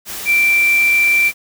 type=tone in noise; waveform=sine; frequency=2349 Hz; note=D7; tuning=in tune; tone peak=-10 dBFS; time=0.25-1.32 s; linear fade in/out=50 ms; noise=white; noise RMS=-27 dBFS; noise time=0.05-1.34 s; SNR=+14 dB; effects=none